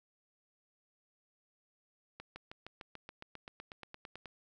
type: accelerating click train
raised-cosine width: 0.3 ms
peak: -30 dBFS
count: 17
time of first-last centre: 2.2-4.257 s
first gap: 160 ms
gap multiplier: 0.97
effects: none